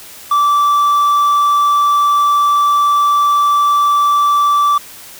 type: tone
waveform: triangle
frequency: 1163 Hz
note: D6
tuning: 17 cents flat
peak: -7 dBFS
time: 0.31-4.78 s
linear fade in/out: 5 ms
effects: white hiss -35 dBFS RMS until 5.19 s